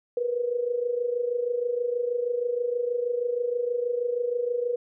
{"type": "tone with amplitude modulation", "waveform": "sine", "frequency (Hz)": 483.9, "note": "B4", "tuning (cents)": -35, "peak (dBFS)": -21, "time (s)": [0.17, 4.76], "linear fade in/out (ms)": 2, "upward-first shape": "sine", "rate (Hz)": 26.3, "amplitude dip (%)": 70, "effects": []}